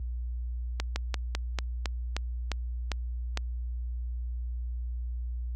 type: slowing click train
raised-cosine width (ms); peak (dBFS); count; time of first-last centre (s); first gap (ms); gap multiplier
0.2; -13; 10; 0.8-3.374; 160; 1.14
effects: added 60 Hz sine -28 dBFS peak until 5.55 s + high-pass 60 Hz 12 dB/octave